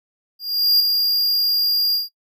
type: tone with ADSR envelope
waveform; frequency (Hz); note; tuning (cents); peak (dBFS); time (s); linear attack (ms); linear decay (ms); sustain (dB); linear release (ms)
square; 4813; D8; +42; -11; 0.39-2.09; 410; 4; -5; 150
effects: noise-tail reverb RT60 0.1 s tail -23 dB re dry